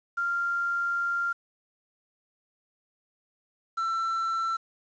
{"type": "tone pair in turn", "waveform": ["sine", "triangle"], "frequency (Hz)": [1390, 1341.2], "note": ["F6", "E6"], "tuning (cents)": [-9, 30], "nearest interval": "minor second", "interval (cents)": 61, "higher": "first", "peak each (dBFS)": [-25, -24], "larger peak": "second", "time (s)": [[0.17, 1.33], [3.77, 4.57]], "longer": "first", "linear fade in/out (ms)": 10, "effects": ["resampled to 16000 Hz", "9-bit"]}